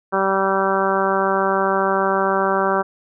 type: harmonic tone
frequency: 193.4 Hz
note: G3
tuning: 23 cents flat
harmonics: 1 / 2 / 3 / 4 / 5 / 6 / 7 / 8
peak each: -27 / -22 / -23 / -24 / -24 / -24 / -25 / -27 dBFS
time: 0.12-2.83 s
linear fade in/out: 20 ms
effects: none